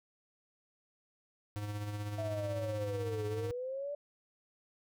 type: tone with tremolo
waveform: square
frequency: 103.83 Hz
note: G#2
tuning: in tune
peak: -36 dBFS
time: 1.56-3.51 s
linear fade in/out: 0 ms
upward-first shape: sine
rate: 16 Hz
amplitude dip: 40%
type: linear two-way sweep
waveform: sine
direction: down then up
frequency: 667 to 420 to 586 Hz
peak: -36 dBFS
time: 2.18-3.95 s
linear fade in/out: 5 ms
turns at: 3.26 s
effects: none